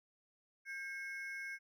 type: ring-modulated tone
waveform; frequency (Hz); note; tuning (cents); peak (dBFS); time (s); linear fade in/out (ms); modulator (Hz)
triangle; 1888; A#6; +22; -37; 0.65-1.59; 50; 292
effects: none